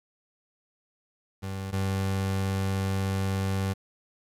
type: tone pair in turn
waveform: 30% pulse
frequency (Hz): 96.5 / 96.5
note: G2 / G2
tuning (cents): -27 / -27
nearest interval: unison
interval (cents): 0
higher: neither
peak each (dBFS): -29 / -23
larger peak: second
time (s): 1.42-1.72 / 1.72-3.74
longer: second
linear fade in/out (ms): 20
effects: resampled to 32000 Hz + 9-bit